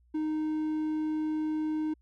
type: tone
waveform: triangle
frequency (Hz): 309.7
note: D#4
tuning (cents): -8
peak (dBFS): -26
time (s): 0.14-1.94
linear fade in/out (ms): 10
effects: added 60 Hz sine -61 dBFS peak until 2.01 s